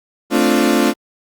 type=chord; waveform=35% pulse; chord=D minor seventh; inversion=second; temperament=equal; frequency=220 / 261.6 / 293.7 / 349.2 Hz; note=A3 / C4 / D4 / F4; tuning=0 / 0 / 0 / 0 cents; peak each=-16 dBFS; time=0.3-0.94 s; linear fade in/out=50 ms; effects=Opus 48 kbps